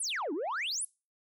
sine exponential two-way sweep, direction down then up, 11190 to 273.2 to 11190 Hz, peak -29 dBFS, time 0-0.85 s, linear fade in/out 5 ms, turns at 0.33 s, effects noise-tail reverb RT60 0.3 s tail -26 dB re dry + tanh soft clip ceiling -30 dBFS

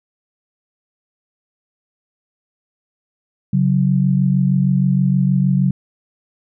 sine tone pair together, 138.59 / 185 Hz, C#3 / F#3, 0 / 0 cents, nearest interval perfect fourth, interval 500 cents, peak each -15 dBFS, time 3.53-5.71 s, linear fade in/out 5 ms, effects none

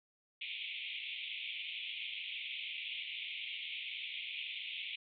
pink band-pass noise, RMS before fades -43 dBFS, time 0.41-4.96 s, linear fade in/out 5 ms, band 2200 to 3600 Hz, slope 96 dB/octave, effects none

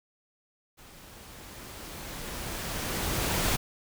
pink noise with level ramp, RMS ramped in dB -52 to -26 dBFS, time 0.77-3.57 s, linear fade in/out 20 ms, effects none

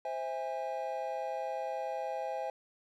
triangle chord, C augmented, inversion none, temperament just, 523.3 / 654.1 / 817.6 Hz, C5 / E5 / G#5, 0 / -14 / -27 cents, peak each -37 / -37 / -36 dBFS, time 0.05-2.5 s, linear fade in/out 2 ms, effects none

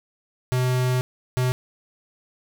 square tone bursts at uneven times, 126.8 Hz, B2, 46 cents sharp, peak -20 dBFS, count 2, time 0.52-1.01 / 1.37-1.52 s, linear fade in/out 0 ms, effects none

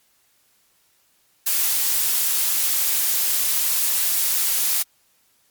blue noise, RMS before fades -20 dBFS, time 1.46-4.83 s, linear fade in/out 10 ms, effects white hiss -62 dBFS RMS until 5.5 s + MP3 96 kbps

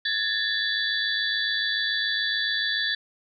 sine tone cluster, 1688 / 1795 / 3460 / 3951 / 4585 Hz, G#6 / A6 / A7 / B7 / D8, +28 / +34 / -30 / 0 / -42 cents, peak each -30 / -29 / -28 / -31 / -33 dBFS, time 0.05-2.95 s, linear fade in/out 5 ms, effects none

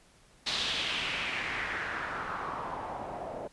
white noise with low-pass filter sweep, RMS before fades -35 dBFS, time 0.46-3.48 s, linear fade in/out 10 ms, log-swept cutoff 4100 to 610 Hz, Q 2.9, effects pink hiss -61 dBFS RMS until 3.52 s + resampled to 24000 Hz

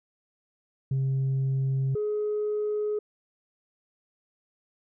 sine tone pair in turn, 134 / 421 Hz, C3 / G#4, +42 / +24 cents, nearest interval octave + minor sixth, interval 1982 cents, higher second, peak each -21 / -24 dBFS, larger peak first, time 0.91-1.95 / 1.95-2.99 s, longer neither, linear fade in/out 5 ms, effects tanh soft clip ceiling -22 dBFS

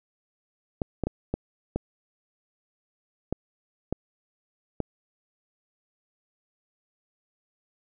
clicks, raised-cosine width 2 ms, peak -13 dBFS, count 8, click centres 0.818 / 1.037 / 1.07 / 1.34 / 1.76 / 3.326 / 3.926 / 4.803 s, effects none

